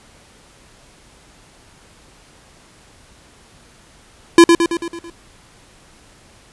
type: tone with echo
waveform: square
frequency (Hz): 338.6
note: E4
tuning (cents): +46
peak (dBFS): -3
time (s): 4.38-4.44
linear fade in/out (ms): 2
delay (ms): 110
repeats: 6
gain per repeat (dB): -5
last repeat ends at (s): 5.1
effects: pink hiss -48 dBFS RMS until 6.52 s + resampled to 24000 Hz